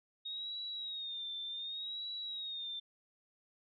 sine tone with vibrato, 3729 Hz, A#7, in tune, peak -39 dBFS, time 0.25-2.8 s, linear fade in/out 10 ms, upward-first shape sine, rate 0.67 Hz, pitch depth 83 cents each way, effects none

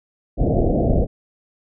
pink low-pass noise, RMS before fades -17 dBFS, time 0.37-1.07 s, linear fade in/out 50 ms, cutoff 720 Hz, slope 96 dB/octave, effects none

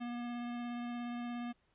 square tone with vibrato, 240.1 Hz, B3, 49 cents flat, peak -39 dBFS, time 0-1.53 s, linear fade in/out 20 ms, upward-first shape triangle, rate 17 Hz, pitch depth 11 cents each way, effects pink hiss -75 dBFS RMS until 1.74 s + resampled to 8000 Hz

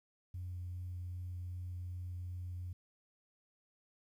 sine tone with vibrato, 89.5 Hz, F2, 43 cents sharp, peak -39 dBFS, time 0.34-2.73 s, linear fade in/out 5 ms, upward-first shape triangle, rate 2.6 Hz, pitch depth 10 cents each way, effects tanh soft clip ceiling -36 dBFS + 12-bit

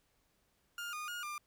30% pulse tone with pitch steps, 1411 / 1224 / 1430 / 1196 Hz, F6 / D#6 / F6 / D6, +17 / -29 / +41 / +31 cents, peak -37 dBFS, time 0.78-1.38 s, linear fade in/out 2 ms, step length 150 ms, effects pink hiss -75 dBFS RMS until 1.46 s

